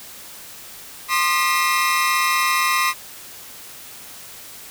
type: tone cluster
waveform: 30% pulse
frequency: 1057 / 1214 / 1940 / 2660 Hz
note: C6 / D#6 / B6 / E7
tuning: +17 / -43 / -31 / +15 cents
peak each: -18 / -19 / -21 / -24 dBFS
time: 1.08-2.94 s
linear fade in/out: 50 ms
effects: white hiss -39 dBFS RMS until 4.7 s